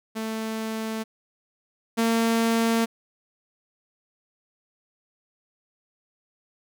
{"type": "tone pair in turn", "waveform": "sawtooth", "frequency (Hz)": [221.2, 228.2], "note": ["A3", "A#3"], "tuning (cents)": [9, -37], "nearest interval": "minor second", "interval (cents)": 54, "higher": "second", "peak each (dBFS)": [-24, -16], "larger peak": "second", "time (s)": [[0.15, 1.04], [1.97, 2.86]], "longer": "neither", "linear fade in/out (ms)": 20, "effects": []}